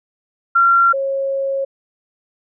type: tone pair in turn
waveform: sine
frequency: 1373 / 544.9 Hz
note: F6 / C#5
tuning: -30 / -30 cents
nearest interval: octave + major third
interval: 1600 cents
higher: first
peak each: -9 / -17 dBFS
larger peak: first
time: 0.55-0.93 / 0.93-1.65 s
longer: second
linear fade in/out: 10 ms
effects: none